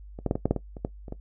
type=clicks; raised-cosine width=2 ms; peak=-25 / -12 / -10 / -14 / -9 / -8 / -15 / -26 / -14 / -27 / -21 dBFS; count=11; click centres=0.189 / 0.263 / 0.311 / 0.355 / 0.456 / 0.51 / 0.563 / 0.768 / 0.849 / 1.082 / 1.124 s; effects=noise-tail reverb RT60 0.1 s tail -17 dB re dry + added 50 Hz sine -42 dBFS peak until 1.2 s